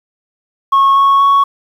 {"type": "tone with pitch steps", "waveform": "sine", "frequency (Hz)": [1095, 1103.9, 1112.9], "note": ["C#6", "C#6", "C#6"], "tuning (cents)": [-22, -8, 6], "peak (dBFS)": -4, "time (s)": [0.72, 1.44], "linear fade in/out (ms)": 10, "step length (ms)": 240, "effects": ["tanh soft clip ceiling -5 dBFS", "7-bit"]}